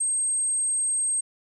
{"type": "tone", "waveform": "sine", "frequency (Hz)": 8410, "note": "C9", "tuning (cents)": 8, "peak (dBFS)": -22, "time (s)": [0, 1.21], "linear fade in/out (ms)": 10, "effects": []}